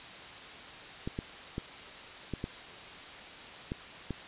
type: clicks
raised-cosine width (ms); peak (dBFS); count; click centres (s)
3; -21; 7; 1.075 / 1.189 / 1.581 / 2.337 / 2.441 / 3.719 / 4.107
effects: white hiss -46 dBFS RMS until 4.27 s + resampled to 8000 Hz